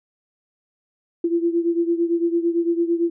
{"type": "beating tone pair", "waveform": "sine", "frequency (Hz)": [337, 345.9], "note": ["E4", "F4"], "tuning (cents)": [38, -17], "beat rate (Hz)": 8.9, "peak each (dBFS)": [-19, -23], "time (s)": [1.24, 3.1], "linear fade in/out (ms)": 5, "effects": []}